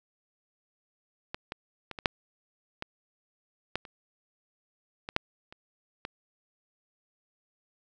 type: clicks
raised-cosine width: 0.3 ms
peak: -18 / -19 / -22 / -22 / -6 / -18 / -13 / -30 / -20 / -8 / -30 / -19 dBFS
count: 12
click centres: 1.345 / 1.521 / 1.913 / 1.988 / 2.058 / 2.824 / 3.756 / 3.852 / 5.089 / 5.164 / 5.525 / 6.051 s
effects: none